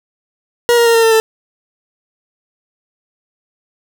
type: tone with pitch steps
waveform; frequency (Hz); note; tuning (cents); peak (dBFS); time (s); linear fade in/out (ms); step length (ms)
40% pulse; 476.8 / 470 / 463.2 / 456.6 / 450 / 443.6; A#4 / A#4 / A#4 / A#4 / A4 / A4; +39 / +14 / -11 / -36 / +39 / +14; -7; 0.69-1.2; 0; 85
effects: none